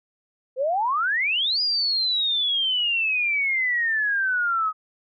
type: exponential two-way sweep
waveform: sine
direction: up then down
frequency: 493.9 to 4947 to 1254 Hz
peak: -20 dBFS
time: 0.56-4.73 s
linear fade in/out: 50 ms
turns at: 1.61 s
effects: none